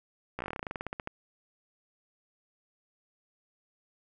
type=slowing click train; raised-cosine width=0.5 ms; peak=-20 dBFS; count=19; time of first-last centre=0.39-1.074 s; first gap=15 ms; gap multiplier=1.1; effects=none